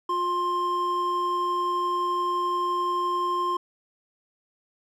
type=tone pair together; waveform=triangle; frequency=355.3 / 1054.3 Hz; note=F4 / C6; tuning=+30 / +13 cents; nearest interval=octave + perfect fifth; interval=1883 cents; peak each=-29 / -22 dBFS; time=0.09-3.57 s; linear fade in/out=5 ms; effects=none